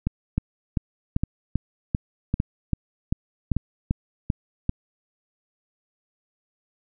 two click trains, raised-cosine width 5 ms, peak -9 / -10 dBFS, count 12 / 4, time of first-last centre 0.38-4.694 / 0.07-3.567 s, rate 2.55 / 0.858 Hz, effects none

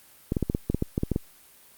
clicks, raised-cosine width 3 ms, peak -11 dBFS, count 12, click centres 0.321 / 0.368 / 0.427 / 0.499 / 0.549 / 0.7 / 0.746 / 0.824 / 0.979 / 1.034 / 1.117 / 1.161 s, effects white hiss -54 dBFS RMS until 1.77 s + Opus 32 kbps

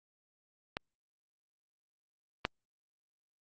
clicks, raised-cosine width 0.3 ms, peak -18 / -13 dBFS, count 2, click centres 0.769 / 2.451 s, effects Opus 48 kbps

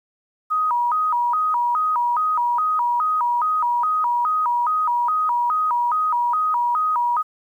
sine tone with vibrato, 1097 Hz, C#6, 18 cents flat, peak -17 dBFS, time 0.5-7.23 s, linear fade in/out 20 ms, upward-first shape square, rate 2.4 Hz, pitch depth 230 cents each way, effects 9-bit

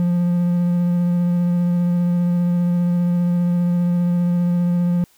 triangle tone with vibrato, 175.1 Hz, F3, 5 cents sharp, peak -13 dBFS, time 0-5.04 s, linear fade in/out 0 ms, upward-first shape sine, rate 15 Hz, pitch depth 12 cents each way, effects white hiss -56 dBFS RMS until 5.17 s

